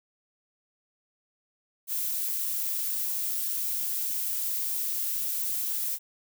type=noise; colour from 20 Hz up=violet; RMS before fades=-30 dBFS; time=1.87-5.99 s; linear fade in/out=50 ms; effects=none